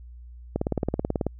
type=click train; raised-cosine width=2 ms; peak=-11 dBFS; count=14; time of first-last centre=0.56-1.267 s; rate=18.4 Hz; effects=added 60 Hz sine -41 dBFS peak until 1.39 s